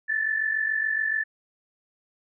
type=tone pair together; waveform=sine; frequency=1746 / 1793 Hz; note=A6 / A6; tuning=-14 / +32 cents; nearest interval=unison; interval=46 cents; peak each=-24 / -29 dBFS; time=0.08-1.24 s; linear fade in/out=20 ms; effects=none